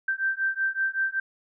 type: beating tone pair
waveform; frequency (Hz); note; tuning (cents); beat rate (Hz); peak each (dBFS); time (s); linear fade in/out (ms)
sine; 1562 / 1567.3; G6 / G6; -7 / -1; 5.3; -27; 0.08-1.2; 5
effects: none